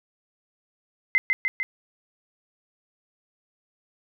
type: tone with echo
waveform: sine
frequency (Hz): 2063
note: C7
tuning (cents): -25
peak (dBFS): -15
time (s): 1.15-1.18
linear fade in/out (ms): 0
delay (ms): 150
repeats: 3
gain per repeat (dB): -3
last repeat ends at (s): 1.63
effects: none